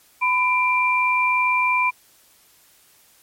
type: tone pair together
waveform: sine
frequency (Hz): 1003 / 2366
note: B5 / D7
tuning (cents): +26 / +12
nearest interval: octave + minor third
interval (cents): 1486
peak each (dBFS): -19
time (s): 0.21-1.91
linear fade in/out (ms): 20
effects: white hiss -55 dBFS RMS until 3.22 s + MP3 64 kbps